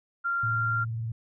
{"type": "tone", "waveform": "sine", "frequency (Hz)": 1386, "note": "F6", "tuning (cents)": -14, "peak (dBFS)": -25, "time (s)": [0.24, 0.85], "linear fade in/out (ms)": 20}
{"type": "tone with vibrato", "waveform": "sine", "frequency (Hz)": 114, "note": "A#2", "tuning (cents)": -38, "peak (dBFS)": -29, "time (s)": [0.43, 1.12], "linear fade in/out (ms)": 5, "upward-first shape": "triangle", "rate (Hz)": 20, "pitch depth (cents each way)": 98}
{"effects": []}